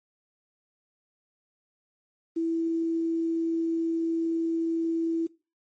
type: tone with quantisation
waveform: sine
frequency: 329.6 Hz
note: E4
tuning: in tune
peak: -24 dBFS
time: 2.36-5.27 s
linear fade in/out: 10 ms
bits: 9
effects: noise-tail reverb RT60 0.3 s tail -20 dB re dry + MP3 32 kbps